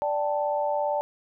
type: chord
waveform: sine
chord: D suspended fourth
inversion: none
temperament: just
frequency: 587.3 / 783.1 / 881 Hz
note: D5 / G5 / A5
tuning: 0 / -2 / +2 cents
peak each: -26 / -31 / -28 dBFS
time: 0.02-1.01 s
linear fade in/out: 0 ms
effects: none